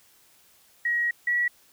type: tone pair in turn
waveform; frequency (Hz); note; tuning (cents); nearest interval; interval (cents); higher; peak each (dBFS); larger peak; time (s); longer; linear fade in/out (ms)
sine; 1900 / 1932.1; A#6 / B6; +33 / -38; unison; 29; second; -22 / -21; second; 0.85-1.11 / 1.27-1.48; first; 5
effects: white hiss -59 dBFS RMS until 1.72 s